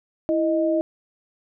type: tone pair together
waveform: sine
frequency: 329.7 / 622.3 Hz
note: E4 / D#5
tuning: 0 / 0 cents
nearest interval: major seventh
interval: 1100 cents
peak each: -21 dBFS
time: 0.29-0.81 s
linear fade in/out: 0 ms
effects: none